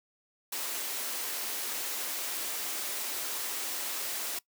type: high-pass noise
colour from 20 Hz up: white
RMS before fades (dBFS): -35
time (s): 0.52-4.39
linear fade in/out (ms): 5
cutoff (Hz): 270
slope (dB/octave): 24
effects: noise-tail reverb RT60 0.1 s tail -21 dB re dry